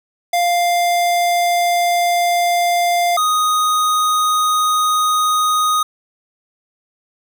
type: tone pair in turn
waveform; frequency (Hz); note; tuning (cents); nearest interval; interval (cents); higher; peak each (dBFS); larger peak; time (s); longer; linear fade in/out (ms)
square; 698.5 / 1244.6; F5 / D#6; 0 / 0; minor seventh; 1000; second; -14; neither; 0.33-3.17 / 3.17-5.83; first; 5
effects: none